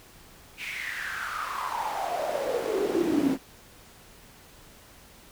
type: noise with high-pass filter sweep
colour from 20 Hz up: brown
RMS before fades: -29 dBFS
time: 0.57-3.38 s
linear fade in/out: 50 ms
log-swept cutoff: 2500 to 250 Hz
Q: 7.4
effects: pink hiss -52 dBFS RMS until 5.31 s